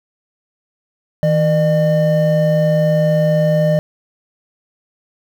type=tone pair together; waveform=triangle; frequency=160 / 604.1 Hz; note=D#3 / D5; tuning=+49 / +49 cents; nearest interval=octave + major seventh; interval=2300 cents; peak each=-12 dBFS; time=1.23-3.79 s; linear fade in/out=0 ms; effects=7-bit